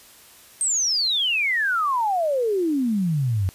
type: exponential sweep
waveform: sine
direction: down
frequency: 8520 to 89.1 Hz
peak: -19 dBFS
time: 0.61-3.49 s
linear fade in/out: 0 ms
effects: white hiss -49 dBFS RMS until 3.54 s + resampled to 32000 Hz